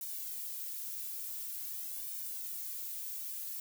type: noise with flanger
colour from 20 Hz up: violet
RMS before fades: -41 dBFS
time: 0.01-3.6 s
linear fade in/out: 2 ms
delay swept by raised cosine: 1.5 to 2.8 ms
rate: 0.47 Hz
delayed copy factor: -0.8
effects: none

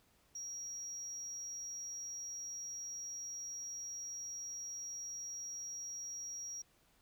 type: tone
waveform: triangle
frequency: 5670 Hz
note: F8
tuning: 25 cents sharp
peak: -40 dBFS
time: 0.35-6.62 s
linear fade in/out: 5 ms
effects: tanh soft clip ceiling -37 dBFS + pink hiss -71 dBFS RMS until 7.01 s

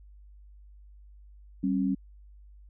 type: tone pair together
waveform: sine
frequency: 192.64 / 272.1 Hz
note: G3 / C#4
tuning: -30 / -32 cents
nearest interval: tritone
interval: 598 cents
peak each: -27 dBFS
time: 1.63-1.95 s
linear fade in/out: 10 ms
effects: added 50 Hz sine -49 dBFS peak until 2.69 s

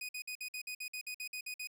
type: tone bursts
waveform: sawtooth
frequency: 2489 Hz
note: D#7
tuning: in tune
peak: -36 dBFS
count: 13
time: 0.01-1.673 s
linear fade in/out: 5 ms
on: 79 ms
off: 53 ms
effects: none

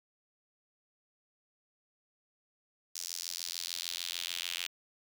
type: tone with high-pass filter sweep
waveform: sawtooth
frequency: 86.7 Hz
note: F2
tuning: 12 cents flat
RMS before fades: -39 dBFS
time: 2.95-4.67 s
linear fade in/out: 5 ms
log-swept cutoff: 5700 to 2900 Hz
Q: 2.3
effects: none

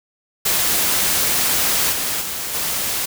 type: noise with level steps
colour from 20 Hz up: white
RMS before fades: -18 / -22 / -26 / -22 dBFS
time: 0.45-3.06 s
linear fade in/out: 10 ms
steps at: 1.91 / 2.2 / 2.53 s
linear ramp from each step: 20 ms
effects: none

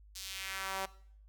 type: tone with high-pass filter sweep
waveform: sawtooth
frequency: 192.2 Hz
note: G3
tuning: 34 cents flat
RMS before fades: -40 dBFS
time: 0.15-0.86 s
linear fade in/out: 10 ms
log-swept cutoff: 5100 to 680 Hz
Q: 1.4
effects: noise-tail reverb RT60 0.6 s tail -19 dB re dry + added 51 Hz sine -55 dBFS peak until 1.28 s

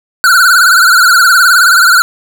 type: tone with vibrato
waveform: square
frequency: 1439 Hz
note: F#6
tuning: 49 cents flat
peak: -4 dBFS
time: 0.24-2.02 s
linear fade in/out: 0 ms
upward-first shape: triangle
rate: 19 Hz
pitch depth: 130 cents each way
effects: none

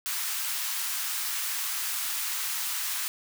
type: high-pass noise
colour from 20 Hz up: white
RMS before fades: -31 dBFS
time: 0.06-3.08 s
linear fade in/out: 0 ms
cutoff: 970 Hz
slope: 24 dB/octave
effects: none

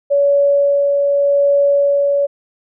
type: tone with tremolo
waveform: sine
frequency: 566 Hz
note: C#5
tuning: 36 cents sharp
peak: -9 dBFS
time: 0.1-2.27 s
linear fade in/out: 20 ms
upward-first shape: sine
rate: 0.85 Hz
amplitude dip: 25%
effects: none

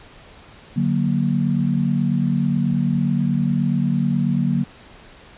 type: chord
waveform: sine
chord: D augmented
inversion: none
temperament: equal with one note detuned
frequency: 146.83 / 185 / 234.3 Hz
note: D3 / F#3 / A#3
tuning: 0 / 0 / +9 cents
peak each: -21 dBFS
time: 0.76-4.64 s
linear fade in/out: 10 ms
effects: pink hiss -45 dBFS RMS until 5.37 s + resampled to 8000 Hz

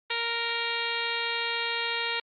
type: harmonic tone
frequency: 466.2 Hz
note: A#4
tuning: in tune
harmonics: 1 / 2 / 3 / 4 / 5 / 6 / 7 / 8 / 9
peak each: -38 / -36 / -37 / -35 / -34 / -36 / -37 / -37 / -38 dBFS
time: 0.1-2.2 s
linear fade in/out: 5 ms
effects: Opus 24 kbps

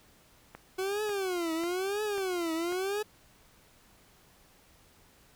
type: click train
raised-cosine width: 0.5 ms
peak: -28 dBFS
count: 5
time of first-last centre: 0.55-2.724 s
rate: 1.84 Hz
type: tone with vibrato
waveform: 40% pulse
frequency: 370.6 Hz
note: F#4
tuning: 3 cents sharp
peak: -29 dBFS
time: 0.78-3.03 s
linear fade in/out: 10 ms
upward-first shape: triangle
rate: 1 Hz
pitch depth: 260 cents each way
effects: pink hiss -61 dBFS RMS until 5.35 s

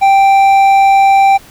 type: tone with hard clipping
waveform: sine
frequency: 784 Hz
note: G5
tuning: in tune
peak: -6 dBFS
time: 0.01-1.38 s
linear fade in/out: 20 ms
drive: 6 dB
effects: pink hiss -39 dBFS RMS until 1.5 s

